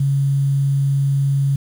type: tone with quantisation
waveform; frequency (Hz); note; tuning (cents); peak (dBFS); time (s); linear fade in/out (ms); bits
sine; 138.59; C#3; 0; -14; 0-1.56; 5; 7
effects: none